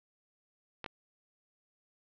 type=clicks; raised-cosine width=0.3 ms; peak=-23 dBFS; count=2; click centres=0.843 / 0.862 s; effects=low-pass 5000 Hz 12 dB/octave